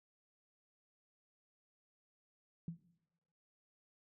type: tone with exponential decay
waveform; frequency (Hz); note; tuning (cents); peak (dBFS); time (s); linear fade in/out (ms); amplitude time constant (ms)
sine; 167.4; E3; +27; -36; 2.68-2.81; 2; 28
effects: noise-tail reverb RT60 0.9 s tail -18 dB re dry